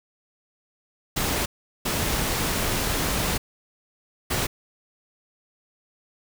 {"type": "noise bursts at uneven times", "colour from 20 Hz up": "pink", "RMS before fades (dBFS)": -25, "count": 3, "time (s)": [[1.16, 1.46], [1.85, 3.38], [4.3, 4.47]], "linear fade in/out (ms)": 10, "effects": []}